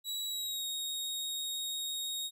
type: tone with pitch glide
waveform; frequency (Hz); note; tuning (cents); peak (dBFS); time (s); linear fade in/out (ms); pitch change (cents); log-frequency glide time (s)
sawtooth; 3894 to 3751; B7 to A#7; -25 to +10; -32; 0.04-2.31; 50; -65; 0.29-0.65
effects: none